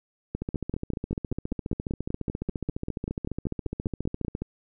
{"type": "two click trains", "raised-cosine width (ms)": 3, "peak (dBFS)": [-16, -17], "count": [21, 59], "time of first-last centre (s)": [[0.35, 4.249], [0.42, 4.42]], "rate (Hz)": [5.13, 14.5], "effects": []}